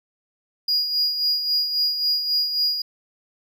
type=tone with tremolo; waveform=triangle; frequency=4875 Hz; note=D#8; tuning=36 cents flat; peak=-16 dBFS; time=0.68-2.82 s; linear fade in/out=5 ms; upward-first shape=sine; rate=3.7 Hz; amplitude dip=55%; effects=none